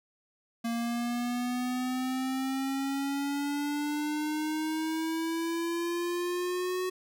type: exponential sweep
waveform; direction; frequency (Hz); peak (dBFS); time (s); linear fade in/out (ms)
square; up; 231.2 to 370; -30; 0.64-6.9; 10
effects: none